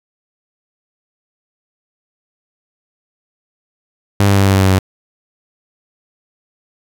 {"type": "tone with pitch steps", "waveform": "sawtooth", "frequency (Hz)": [100.4, 99.36, 98.33, 97.32, 96.31, 95.31, 94.33], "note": ["G2", "G2", "G2", "G2", "G2", "G2", "F#2"], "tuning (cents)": [42, 24, 6, -12, -30, -48, 34], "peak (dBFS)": -5, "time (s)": [4.2, 4.788], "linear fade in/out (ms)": 0, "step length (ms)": 84, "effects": []}